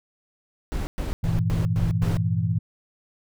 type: noise bursts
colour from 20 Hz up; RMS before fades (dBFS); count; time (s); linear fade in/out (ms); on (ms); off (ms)
brown; -27; 6; 0.72-2.17; 0; 150; 110
type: chord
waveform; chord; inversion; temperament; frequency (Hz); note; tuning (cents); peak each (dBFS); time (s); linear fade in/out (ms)
sine; E diminished; first; equal with one note detuned; 100.12 / 116.54 / 164.81; G2 / Bb2 / E3; +37 / 0 / 0; -25; 1.23-2.59; 10
effects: none